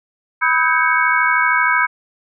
sine tone cluster, 990 / 1275 / 1543 / 1616 / 2221 Hz, B5 / D#6 / G6 / G#6 / C#7, +4 / +42 / -28 / -48 / +3 cents, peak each -19 dBFS, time 0.41-1.87 s, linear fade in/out 20 ms, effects none

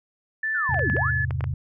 sine tone with pitch glide, 1760 to 1719.8 Hz, A6 to A6, 0 to -40 cents, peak -23 dBFS, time 0.43-1.25 s, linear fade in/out 5 ms, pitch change -40 cents, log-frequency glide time 0.62-0.93 s
sine linear two-way sweep, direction down then up, 1561 to 132.5 to 1561 Hz, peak -26 dBFS, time 0.54-1.11 s, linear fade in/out 10 ms, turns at 0.92 s
sine chord, E augmented, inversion none, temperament equal, 82.41 / 103.83 / 130.81 Hz, E2 / G#2 / B#2, 0 / 0 / 0 cents, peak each -28 / -30 / -27 dBFS, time 0.69-1.54 s, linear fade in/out 5 ms
clicks, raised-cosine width 0.5 ms, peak -18 dBFS, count 7, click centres 0.744 / 0.793 / 0.899 / 0.966 / 1.308 / 1.408 / 1.441 s
effects none

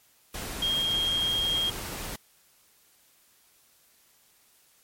sine tone in noise, 3234 Hz, G#7, 47 cents flat, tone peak -24 dBFS, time 0.62-1.7 s, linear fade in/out 5 ms, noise pink, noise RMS -36 dBFS, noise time 0.34-2.16 s, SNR +9 dB, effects white hiss -62 dBFS RMS until 4.83 s + MP3 64 kbps

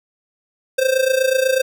square tone with amplitude modulation, 523.3 Hz, C5, in tune, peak -12 dBFS, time 0.78-1.62 s, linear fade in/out 10 ms, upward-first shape sine, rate 28.1 Hz, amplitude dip 75%, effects none

